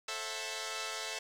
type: chord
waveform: 5% pulse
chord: F# half-diminished seventh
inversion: first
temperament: equal with one note detuned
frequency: 440 / 532.4 / 659.3 / 740 Hz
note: A4 / C5 / E5 / F#5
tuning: 0 / +30 / 0 / 0 cents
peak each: -30 / -32 / -30 / -36 dBFS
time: 0.08-1.19 s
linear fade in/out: 5 ms
effects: low-pass 10000 Hz 12 dB/octave + 10-bit